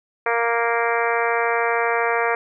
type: harmonic tone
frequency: 233.1 Hz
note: A#3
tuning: in tune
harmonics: 2 / 3 / 4 / 5 / 6 / 7 / 8 / 9 / 10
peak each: -23 / -25 / -26 / -27 / -28 / -28 / -29 / -30 / -30 dBFS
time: 0.26-2.35 s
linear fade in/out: 2 ms
effects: none